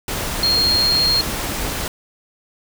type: tone in noise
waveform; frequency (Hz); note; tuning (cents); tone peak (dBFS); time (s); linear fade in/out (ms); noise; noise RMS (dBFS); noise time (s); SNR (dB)
sine; 4240; C8; +22; -14; 0.43-1.21; 2; pink; -24; 0.08-1.88; +7
effects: none